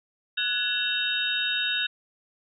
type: tone cluster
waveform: sine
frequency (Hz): 1477 / 1681 / 2717 / 3031 / 3727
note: F#6 / G#6 / F7 / F#7 / A#7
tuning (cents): -3 / +20 / -48 / +41 / -1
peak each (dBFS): -31 / -33 / -32 / -33 / -27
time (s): 0.37-1.87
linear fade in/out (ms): 10
effects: none